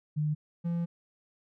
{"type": "tone pair in turn", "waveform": ["sine", "triangle"], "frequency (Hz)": [151.2, 170.45], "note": ["D#3", "F3"], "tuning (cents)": [-49, -42], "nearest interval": "major second", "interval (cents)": 207, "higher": "second", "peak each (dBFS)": -26, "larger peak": "neither", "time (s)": [[0.16, 0.35], [0.64, 0.86]], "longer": "second", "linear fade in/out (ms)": 20, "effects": []}